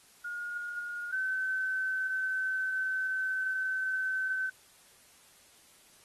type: tone pair in turn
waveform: sine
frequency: 1431 / 1529.7 Hz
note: F6 / G6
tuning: +42 / -43 cents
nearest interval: minor second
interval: 115 cents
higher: second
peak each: -35 / -29 dBFS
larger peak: second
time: 0.24-1.12 / 1.12-4.5 s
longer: second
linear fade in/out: 10 ms
effects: white hiss -60 dBFS RMS until 6.04 s + AAC 32 kbps